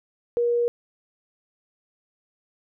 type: tone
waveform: sine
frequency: 476.2 Hz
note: A#4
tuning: 37 cents sharp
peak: -19 dBFS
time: 0.37-0.68 s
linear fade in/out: 0 ms
effects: none